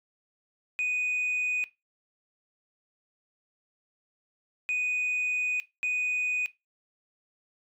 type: tone bursts at uneven times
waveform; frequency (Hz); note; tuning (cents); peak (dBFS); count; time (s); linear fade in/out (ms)
sine; 2486; D#7; -2; -24; 3; 0.79-1.64 / 4.69-5.6 / 5.83-6.46; 0
effects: noise-tail reverb RT60 0.2 s tail -18 dB re dry + tanh soft clip ceiling -24 dBFS